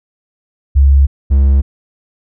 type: tone pair in turn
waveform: sine / triangle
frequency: 69 / 68.37 Hz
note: C#2 / C#2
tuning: -7 / -23 cents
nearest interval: unison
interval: 16 cents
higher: first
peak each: -4 dBFS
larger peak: neither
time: 0.75-1.07 / 1.3-1.62 s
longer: neither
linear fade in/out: 20 ms
effects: none